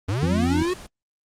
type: linear sweep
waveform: square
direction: up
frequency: 86.4 to 376.6 Hz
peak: -22 dBFS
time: 0.08-0.74 s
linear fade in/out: 10 ms
type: harmonic tone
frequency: 87.31 Hz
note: F2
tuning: in tune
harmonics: 1 / 2 / 3 / 4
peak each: -24 / -27 / -29 / -30 dBFS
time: 0.22-0.63 s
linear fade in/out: 5 ms
type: noise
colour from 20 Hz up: pink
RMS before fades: -39 dBFS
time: 0.41-0.87 s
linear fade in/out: 10 ms
effects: low-pass 9000 Hz 12 dB/octave + Opus 24 kbps